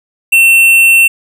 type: tone with tanh clipping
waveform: sine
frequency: 2700 Hz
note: E7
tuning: 41 cents sharp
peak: -5 dBFS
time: 0.32-1.08 s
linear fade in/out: 10 ms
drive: 13 dB
effects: none